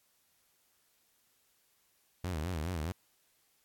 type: tone with vibrato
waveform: sawtooth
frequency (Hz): 83.6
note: E2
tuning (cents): +25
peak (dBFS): -30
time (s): 2.24-2.92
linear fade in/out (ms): 0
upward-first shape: sine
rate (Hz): 4.8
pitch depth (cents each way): 180
effects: white hiss -72 dBFS RMS until 3.64 s + AAC 64 kbps